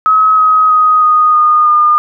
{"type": "tone with pitch steps", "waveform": "sine", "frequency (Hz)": [1278, 1264.8, 1251.7, 1238.8, 1225.9, 1213.3], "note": ["D#6", "D#6", "D#6", "D#6", "D#6", "D#6"], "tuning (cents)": [46, 28, 10, -8, -26, -44], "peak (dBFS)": -5, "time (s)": [0.06, 1.98], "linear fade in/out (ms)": 0, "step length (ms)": 320, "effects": []}